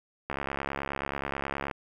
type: click train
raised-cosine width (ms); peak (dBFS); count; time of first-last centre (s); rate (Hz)
0.5; -16; 99; 0.3-1.712; 69.4
effects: 9-bit